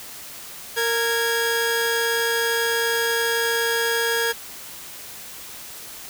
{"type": "tone pair together", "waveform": "sawtooth", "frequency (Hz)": [462.5, 1648], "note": ["A#4", "G#6"], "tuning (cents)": [-14, -14], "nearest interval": "octave + minor seventh", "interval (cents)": 2200, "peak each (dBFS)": -19, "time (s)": [0.76, 4.33], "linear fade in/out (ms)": 20, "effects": ["white hiss -38 dBFS RMS until 6.09 s"]}